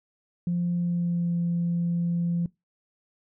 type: tone with pitch glide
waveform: sine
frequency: 174.4 to 171.6 Hz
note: F3 to F3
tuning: -2 to -30 cents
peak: -22 dBFS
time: 0.47-2.46 s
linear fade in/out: 2 ms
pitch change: -28 cents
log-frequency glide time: 0.73-1.37 s
effects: noise-tail reverb RT60 0.2 s tail -23 dB re dry + tanh soft clip ceiling -19 dBFS